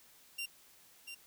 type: tone with echo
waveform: sawtooth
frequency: 2770 Hz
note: F7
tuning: 15 cents flat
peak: -34 dBFS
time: 0.38-0.46 s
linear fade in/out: 10 ms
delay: 690 ms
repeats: 1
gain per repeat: -7 dB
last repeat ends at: 1.15 s
effects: white hiss -62 dBFS RMS until 1.26 s